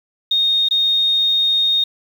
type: tone with dropouts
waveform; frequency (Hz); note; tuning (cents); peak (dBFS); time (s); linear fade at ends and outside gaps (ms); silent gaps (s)
sine; 3703; A#7; -12; -13; 0.31-1.84; 5; 0.687-0.709
effects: 7-bit